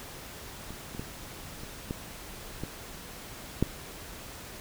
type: clicks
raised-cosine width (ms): 3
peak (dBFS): -27 / -29 / -22 / -29 / -19 / -21 / -10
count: 7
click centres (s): 0.706 / 0.949 / 0.995 / 1.635 / 1.909 / 2.636 / 3.626
effects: pink hiss -44 dBFS RMS until 4.6 s